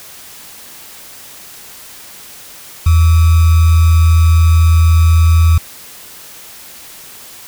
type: tone with sample-and-hold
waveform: sine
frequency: 82 Hz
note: E2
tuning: 9 cents flat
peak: -5 dBFS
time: 2.86-5.58 s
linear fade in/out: 5 ms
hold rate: 1225 Hz
effects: white hiss -35 dBFS RMS until 7.47 s